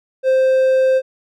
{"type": "tone", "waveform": "triangle", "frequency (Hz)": 523.3, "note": "C5", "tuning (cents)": 0, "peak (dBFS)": -9, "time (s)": [0.23, 1.02], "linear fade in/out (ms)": 50, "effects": []}